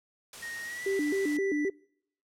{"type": "noise", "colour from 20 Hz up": "white", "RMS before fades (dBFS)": -44, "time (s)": [0.33, 1.37], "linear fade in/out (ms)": 2}
{"type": "tone with pitch glide", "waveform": "triangle", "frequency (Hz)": [1864.7, 1974.4], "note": ["A#6", "B6"], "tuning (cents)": [0, -1], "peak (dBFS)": -35, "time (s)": [0.42, 1.69], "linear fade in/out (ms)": 10, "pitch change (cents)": 99, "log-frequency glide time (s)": [0.63, 0.85]}
{"type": "tone with vibrato", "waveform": "sine", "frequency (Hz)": 340, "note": "F4", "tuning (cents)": -46, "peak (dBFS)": -26, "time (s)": [0.86, 1.7], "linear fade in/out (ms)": 5, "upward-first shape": "square", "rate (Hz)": 3.8, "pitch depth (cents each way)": 240}
{"effects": ["noise-tail reverb RT60 0.7 s tail -26 dB re dry", "low-pass 10000 Hz 12 dB/octave"]}